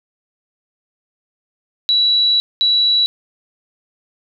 sine tone bursts at uneven times, 3924 Hz, B7, 12 cents flat, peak -11 dBFS, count 2, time 1.89-2.4 / 2.61-3.06 s, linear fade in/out 0 ms, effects none

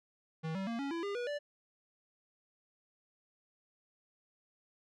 square tone with pitch steps, 160 / 192.48 / 231.6 / 278.6 / 335.1 / 403.2 / 485 / 583.5 Hz, D#3 / G3 / A#3 / C#4 / E4 / G4 / B4 / D5, +49 / -31 / -11 / +9 / +29 / +49 / -31 / -11 cents, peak -36 dBFS, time 0.43-1.39 s, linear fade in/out 20 ms, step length 120 ms, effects low-pass 4000 Hz 12 dB/octave

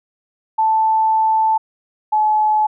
sine tone pair in turn, 880 / 856.4 Hz, A5 / A5, 0 / -47 cents, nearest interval unison, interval 47 cents, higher first, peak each -12 dBFS, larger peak neither, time 0.58-1.58 / 2.12-2.67 s, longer first, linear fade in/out 10 ms, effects none

